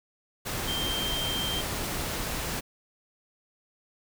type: tone in noise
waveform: sine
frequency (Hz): 3157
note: G7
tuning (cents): +12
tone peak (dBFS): -30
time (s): 0.67-1.62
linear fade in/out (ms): 20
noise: pink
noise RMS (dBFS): -32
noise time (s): 0.45-2.61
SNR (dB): -1
effects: none